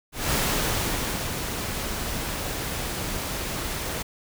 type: noise with ADSR envelope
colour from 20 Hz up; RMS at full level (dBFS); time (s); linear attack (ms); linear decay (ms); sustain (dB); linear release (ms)
pink; -23; 0.12-4.03; 200; 960; -7; 12
effects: none